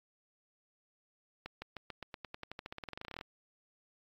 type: accelerating click train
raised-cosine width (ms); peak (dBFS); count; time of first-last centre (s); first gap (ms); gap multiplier
0.3; -26; 26; 1.46-3.211; 160; 0.92
effects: AAC 48 kbps